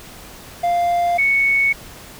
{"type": "tone pair in turn", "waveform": ["triangle", "sine"], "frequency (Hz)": [697, 2217], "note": ["F5", "C#7"], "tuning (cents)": [-4, 0], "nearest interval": "octave + minor sixth", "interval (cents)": 2004, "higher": "second", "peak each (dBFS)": -13, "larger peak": "neither", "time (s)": [[0.63, 1.18], [1.18, 1.73]], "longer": "neither", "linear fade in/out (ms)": 10, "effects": ["pink hiss -39 dBFS RMS until 2.19 s"]}